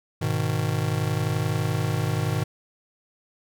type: chord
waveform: square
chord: G# minor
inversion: none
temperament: just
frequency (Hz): 103.83 / 124.59 / 155.74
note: G#2 / B2 / D#3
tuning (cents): 0 / +16 / +2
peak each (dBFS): -28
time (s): 0.21-2.44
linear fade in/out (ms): 10
effects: none